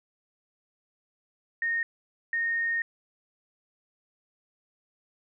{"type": "tone bursts at uneven times", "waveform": "sine", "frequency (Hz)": 1847, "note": "A#6", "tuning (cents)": -16, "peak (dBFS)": -25, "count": 2, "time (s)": [[1.62, 1.83], [2.33, 2.82]], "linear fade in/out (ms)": 2, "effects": []}